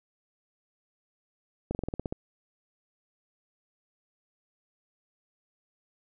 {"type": "slowing click train", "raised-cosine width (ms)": 2, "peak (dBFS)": -18, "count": 9, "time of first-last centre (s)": [1.71, 2.125], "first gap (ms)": 39, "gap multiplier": 1.08, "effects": []}